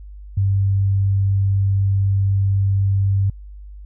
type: tone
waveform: sine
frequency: 98 Hz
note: G2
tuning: in tune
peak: -14 dBFS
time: 0.37-3.3 s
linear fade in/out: 5 ms
effects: added 50 Hz sine -34 dBFS peak until 3.85 s